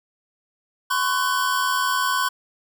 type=tone cluster; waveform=square; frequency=1024 / 1104 / 1506 Hz; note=C6 / C#6 / F#6; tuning=-38 / -7 / +30 cents; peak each=-25 dBFS; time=0.9-2.29 s; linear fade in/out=10 ms; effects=none